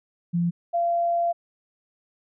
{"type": "tone pair in turn", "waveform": "sine", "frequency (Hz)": [172.1, 686.4], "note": ["F3", "F5"], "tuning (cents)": [-25, -30], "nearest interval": "2 octaves", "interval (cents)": 2395, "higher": "second", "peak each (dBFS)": -20, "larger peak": "neither", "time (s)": [[0.33, 0.51], [0.73, 1.33]], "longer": "second", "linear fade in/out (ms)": 20, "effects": []}